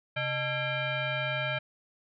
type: tone with frequency modulation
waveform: sine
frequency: 880 Hz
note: A5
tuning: in tune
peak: -28 dBFS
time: 0.16-1.59 s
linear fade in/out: 10 ms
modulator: 746 Hz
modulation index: 2.8
effects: none